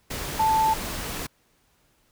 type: tone in noise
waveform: sine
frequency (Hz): 880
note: A5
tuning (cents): 0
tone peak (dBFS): -18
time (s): 0.39-0.74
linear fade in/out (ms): 10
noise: pink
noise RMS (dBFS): -32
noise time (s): 0.1-1.27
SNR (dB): +11
effects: pink hiss -65 dBFS RMS until 2.11 s